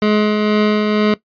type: tone with tremolo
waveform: 25% pulse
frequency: 211.4 Hz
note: G#3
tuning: 31 cents sharp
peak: -7 dBFS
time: 0.02-1.14 s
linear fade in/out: 2 ms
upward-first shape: triangle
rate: 2.1 Hz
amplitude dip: 35%
effects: noise-tail reverb RT60 0.1 s tail -18 dB re dry + resampled to 11025 Hz